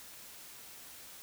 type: silence
effects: white hiss -51 dBFS RMS until 1.22 s